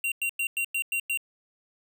square tone bursts, 2757 Hz, F7, 23 cents flat, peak -26 dBFS, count 7, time 0.04-1.174 s, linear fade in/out 2 ms, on 78 ms, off 98 ms, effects none

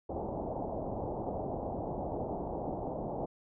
white low-pass noise, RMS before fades -37 dBFS, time 0.09-3.26 s, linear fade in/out 10 ms, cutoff 830 Hz, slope 48 dB/octave, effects none

